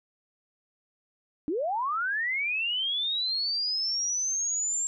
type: linear sweep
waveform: sine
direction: up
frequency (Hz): 277.2 to 7460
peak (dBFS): -26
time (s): 1.48-4.87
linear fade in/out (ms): 0
effects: none